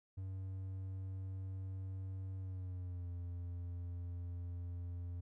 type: tone with pitch glide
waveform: triangle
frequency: 94.9 to 87.53 Hz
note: F#2 to F2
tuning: +44 to +4 cents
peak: -39 dBFS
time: 0.17-5.21 s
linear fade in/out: 10 ms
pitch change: -140 cents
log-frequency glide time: 2.38-3.09 s
effects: none